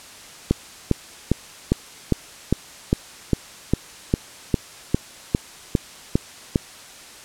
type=click train; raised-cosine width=3 ms; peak=-3 dBFS; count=16; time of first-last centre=0.51-6.558 s; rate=2.48 Hz; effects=white hiss -42 dBFS RMS until 7.24 s + low-pass 9000 Hz 12 dB/octave